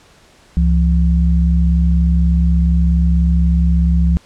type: tone pair together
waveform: sine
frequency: 67.9 / 171.25 Hz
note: C#2 / F3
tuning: -35 / -34 cents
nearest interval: octave + major third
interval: 1601 cents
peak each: -11 / -15 dBFS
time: 0.57-4.17 s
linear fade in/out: 0 ms
effects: pink hiss -48 dBFS RMS until 4.25 s + low-pass 8000 Hz 12 dB/octave